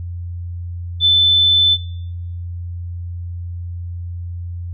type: tone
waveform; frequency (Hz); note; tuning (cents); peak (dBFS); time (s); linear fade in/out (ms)
sine; 3520; A7; 0; -9; 1-1.78; 50
effects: noise-tail reverb RT60 0.9 s tail -26 dB re dry + added 87 Hz sine -24 dBFS peak until 4.73 s